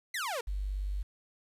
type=exponential sweep; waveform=sawtooth; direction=down; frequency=2122 to 440 Hz; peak=-29 dBFS; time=0.14-0.41 s; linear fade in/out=5 ms
type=tone; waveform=sine; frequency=49 Hz; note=G1; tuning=in tune; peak=-31 dBFS; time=0.47-1.03 s; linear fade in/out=10 ms
effects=resampled to 32000 Hz + 10-bit